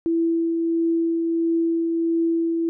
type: tone with tremolo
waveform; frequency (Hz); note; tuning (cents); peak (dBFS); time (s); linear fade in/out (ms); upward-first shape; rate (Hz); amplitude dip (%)
sine; 332; E4; +12; -17; 0.06-2.69; 0; triangle; 1.5; 30
effects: none